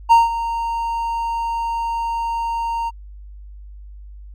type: tone with ADSR envelope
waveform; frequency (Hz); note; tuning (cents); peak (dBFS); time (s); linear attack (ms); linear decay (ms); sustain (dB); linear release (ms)
triangle; 925; A#5; -14; -4; 0.09-2.91; 27; 170; -14; 31
effects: added 50 Hz sine -35 dBFS peak until 4.34 s